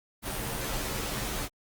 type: noise with comb filter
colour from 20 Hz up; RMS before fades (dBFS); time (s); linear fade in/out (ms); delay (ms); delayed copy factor
pink; -33; 0.22-1.49; 50; 12; -0.85
effects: Opus 32 kbps

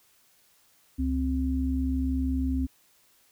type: tone pair together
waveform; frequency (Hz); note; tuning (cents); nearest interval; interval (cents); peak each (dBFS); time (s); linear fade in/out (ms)
sine; 69.29 / 261.6; C#2 / C4; 0 / 0; octave + major seventh; 2300; -27; 0.98-2.67; 20
effects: white hiss -63 dBFS RMS until 3.31 s

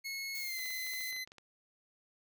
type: tone with pitch glide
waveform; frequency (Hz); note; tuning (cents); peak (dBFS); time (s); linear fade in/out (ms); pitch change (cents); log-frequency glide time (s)
25% pulse; 2182 to 2036; C#7 to C7; -28 to -48; -34; 0.04-1.25; 20; -120; 0.39-0.61
type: noise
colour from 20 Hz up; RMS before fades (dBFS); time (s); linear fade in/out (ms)
violet; -45; 0.35-1.11; 0
type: clicks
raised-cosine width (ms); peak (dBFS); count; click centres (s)
0.2; -36; 11; 0.592 / 0.658 / 0.705 / 0.867 / 0.936 / 1.008 / 1.127 / 1.164 / 1.275 / 1.319 / 1.383
effects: none

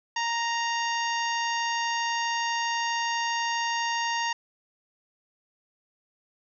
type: harmonic tone with a mistuned harmonic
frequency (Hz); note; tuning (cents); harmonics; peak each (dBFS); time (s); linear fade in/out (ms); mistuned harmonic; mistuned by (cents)
932.3; A#5; 0; 1 / 2 / 3 / 4 / 5 / 6 / 7; -28 / -31 / -34 / -41 / -39 / -39 / -40; 0.16-4.33; 5; 4; -47
effects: none

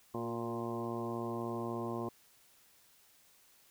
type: harmonic tone with a mistuned harmonic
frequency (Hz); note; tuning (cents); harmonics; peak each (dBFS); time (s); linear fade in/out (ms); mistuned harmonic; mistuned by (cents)
116.54; A#2; 0; 1 / 2 / 3 / 4 / 5 / 6 / 7 / 8 / 9; -44 / -41 / -40 / -46 / -47 / -47 / -50 / -50 / -45; 0.14-2.09; 5; 3; +19
effects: white hiss -65 dBFS RMS until 3.7 s

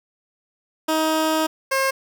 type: tone pair in turn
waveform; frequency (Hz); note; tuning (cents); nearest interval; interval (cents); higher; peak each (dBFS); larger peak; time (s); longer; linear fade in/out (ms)
15% pulse; 315.6 / 535.7; D#4 / C5; +25 / +41; major sixth; 916; second; -12; neither; 0.88-1.47 / 1.71-1.91; first; 10
effects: none

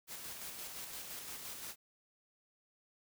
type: noise with tremolo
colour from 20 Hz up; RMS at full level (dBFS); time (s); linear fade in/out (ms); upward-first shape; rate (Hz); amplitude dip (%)
white; -45; 0.07-1.76; 50; square; 5.8; 30
effects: none

